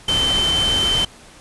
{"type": "tone in noise", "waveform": "sine", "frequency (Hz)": 3085, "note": "G7", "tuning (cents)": -28, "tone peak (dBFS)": -16, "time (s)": [0.08, 1.05], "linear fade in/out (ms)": 5, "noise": "pink", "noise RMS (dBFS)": -24, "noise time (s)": [0.08, 1.05], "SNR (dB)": 5, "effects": ["pink hiss -44 dBFS RMS until 1.4 s", "resampled to 24000 Hz"]}